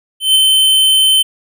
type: tone with ADSR envelope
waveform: square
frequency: 3078 Hz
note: G7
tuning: 32 cents flat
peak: -6 dBFS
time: 0.2-1.23 s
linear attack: 150 ms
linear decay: 15 ms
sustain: -2 dB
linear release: 15 ms
effects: none